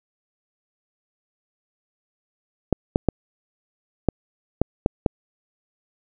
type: clicks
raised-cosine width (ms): 2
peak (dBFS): -3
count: 7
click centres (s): 2.727 / 2.959 / 3.087 / 4.087 / 4.616 / 4.861 / 5.062
effects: none